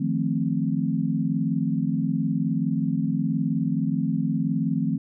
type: chord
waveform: sine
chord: F dominant seventh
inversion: third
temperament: equal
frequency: 155.56 / 174.61 / 220 / 261.6 Hz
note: Eb3 / F3 / A3 / C4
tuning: 0 / 0 / 0 / 0 cents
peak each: -27 dBFS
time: 0-4.98 s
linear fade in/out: 10 ms
effects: none